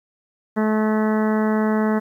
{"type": "harmonic tone", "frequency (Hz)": 216, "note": "A3", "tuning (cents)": -32, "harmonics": [1, 2, 3, 4, 5, 6, 7, 8, 9], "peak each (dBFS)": [-18, -24, -28, -30, -32, -34, -35, -36, -37], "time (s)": [0.56, 2], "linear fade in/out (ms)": 20, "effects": ["9-bit"]}